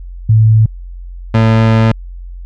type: tone pair in turn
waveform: sine / 30% pulse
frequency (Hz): 110 / 111.99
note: A2 / A2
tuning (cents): 0 / +31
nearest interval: unison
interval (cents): 31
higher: second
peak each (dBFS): -4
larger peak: neither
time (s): 0.29-0.66 / 1.34-1.92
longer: second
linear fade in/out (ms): 5
effects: added 44 Hz sine -25 dBFS peak until 2.45 s + low-pass 3000 Hz 12 dB/octave